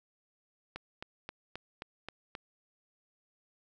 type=click train; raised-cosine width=0.3 ms; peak=-24 dBFS; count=7; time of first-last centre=0.76-2.352 s; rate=3.77 Hz; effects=none